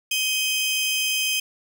sawtooth tone pair together, 2524 / 3142 Hz, D#7 / G7, +24 / +3 cents, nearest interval major third, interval 379 cents, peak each -21 / -21 dBFS, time 0.11-1.4 s, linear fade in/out 5 ms, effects none

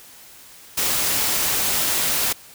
white noise, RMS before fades -21 dBFS, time 0.77-2.33 s, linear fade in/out 10 ms, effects white hiss -45 dBFS RMS until 2.54 s

